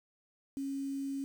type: tone with quantisation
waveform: sine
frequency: 274.6 Hz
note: C#4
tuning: 16 cents flat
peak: -34 dBFS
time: 0.57-1.24 s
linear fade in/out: 0 ms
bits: 9
effects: none